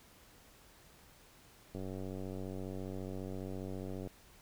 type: click train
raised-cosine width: 2 ms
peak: -30 dBFS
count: 221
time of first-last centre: 1.75-4.073 s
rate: 94.7 Hz
effects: pink hiss -61 dBFS RMS until 4.41 s